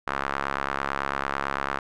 sawtooth tone with band-pass filter, 69 Hz, C#2, 7 cents flat, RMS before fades -29 dBFS, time 0.07-1.79 s, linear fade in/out 5 ms, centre 1300 Hz, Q 2.1, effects none

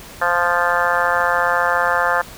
harmonic tone, 174.61 Hz, F3, in tune, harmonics 3 / 4 / 5 / 6 / 7 / 8 / 9 / 10, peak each -23 / -23 / -23 / -23 / -23 / -23 / -23 / -23 dBFS, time 0.21-2.22 s, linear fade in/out 10 ms, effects pink hiss -38 dBFS RMS until 2.37 s

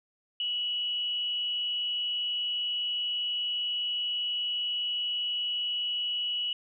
sine tone with frequency modulation, 2935 Hz, F#7, 15 cents flat, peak -28 dBFS, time 0.4-6.53 s, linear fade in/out 2 ms, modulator 262 Hz, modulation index 0.22, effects none

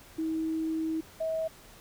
sine tone pair in turn, 320 / 643.1 Hz, D#4 / E5, +49 / -43 cents, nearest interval octave, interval 1208 cents, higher second, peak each -28 dBFS, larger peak neither, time 0.18-1.01 / 1.2-1.48 s, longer first, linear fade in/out 10 ms, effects pink hiss -53 dBFS RMS until 1.8 s

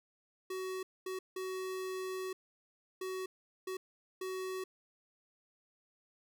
square tone bursts at uneven times, 374.8 Hz, F#4, 22 cents sharp, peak -38 dBFS, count 6, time 0.5-0.83 / 1.06-1.19 / 1.36-2.33 / 3.01-3.26 / 3.67-3.77 / 4.21-4.64 s, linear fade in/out 5 ms, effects none

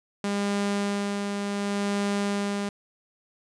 sawtooth tone with tremolo, 201.9 Hz, G#3, 49 cents flat, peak -20 dBFS, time 0.24-2.69 s, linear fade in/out 2 ms, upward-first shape sine, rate 0.68 Hz, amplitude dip 35%, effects resampled to 22050 Hz

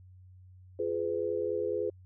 sine chord, F diminished, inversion none, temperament just, 349.2 / 419.1 / 502.9 Hz, F4 / Ab4 / Cb5, 0 / +16 / +31 cents, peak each -36 / -32 / -33 dBFS, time 0.79-1.9 s, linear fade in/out 5 ms, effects added 92 Hz sine -51 dBFS peak until 2.05 s

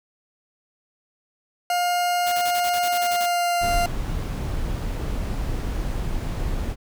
40% pulse tone with pitch glide, 708 to 697 Hz, F5 to F5, +23 to -4 cents, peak -19 dBFS, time 1.7-3.86 s, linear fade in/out 2 ms, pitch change -27 cents, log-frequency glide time 2.81-3.62 s
white noise bursts, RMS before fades -32 dBFS, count 11, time 2.26-3.264 s, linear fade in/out 10 ms, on 64 ms, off 30 ms
brown noise, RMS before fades -26 dBFS, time 3.6-6.76 s, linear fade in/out 50 ms
effects none

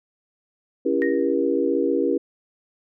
sine chord, C# diminished seventh, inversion none, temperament just, 277.2 / 332.6 / 399.1 / 479 Hz, C#4 / E4 / G4 / Bb4, 0 / +16 / +31 / +47 cents, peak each -24 dBFS, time 0.85-2.18 s, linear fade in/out 10 ms
sine tone with exponential decay, 1864.7 Hz, A#6, in tune, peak -23 dBFS, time 1.02-1.34 s, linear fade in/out 0 ms, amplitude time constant 68 ms
effects none

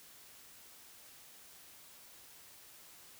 silence, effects white hiss -57 dBFS RMS until 3.19 s

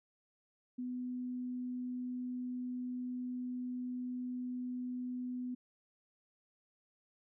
sine tone, 249.5 Hz, B3, 18 cents sharp, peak -37 dBFS, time 0.78-5.55 s, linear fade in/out 10 ms, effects none

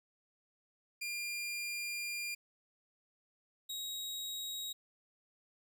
sawtooth tone pair in turn, 2400 / 3803 Hz, D7 / A#7, +37 / +34 cents, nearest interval minor sixth, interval 797 cents, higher second, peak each -34 / -36 dBFS, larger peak first, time 1.01-2.35 / 3.69-4.73 s, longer first, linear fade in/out 10 ms, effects none

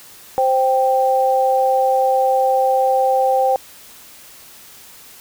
sine tone pair together, 523 / 784.5 Hz, C5 / G5, -1 / +1 cents, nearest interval perfect fifth, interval 702 cents, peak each -16 / -15 dBFS, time 0.38-3.56 s, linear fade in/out 0 ms, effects white hiss -42 dBFS RMS until 5.2 s

